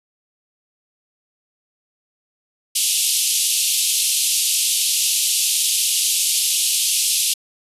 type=band-pass noise; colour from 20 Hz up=white; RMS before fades=-19 dBFS; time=2.75-7.34 s; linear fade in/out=10 ms; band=2700 to 12000 Hz; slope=48 dB/octave; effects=resampled to 32000 Hz